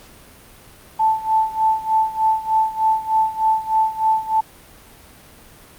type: tone with tremolo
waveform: sine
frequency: 879 Hz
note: A5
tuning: 2 cents flat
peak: -12 dBFS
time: 0.99-4.41 s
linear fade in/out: 10 ms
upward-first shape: sine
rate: 3.3 Hz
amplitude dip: 85%
effects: pink hiss -45 dBFS RMS until 5.78 s + Opus 48 kbps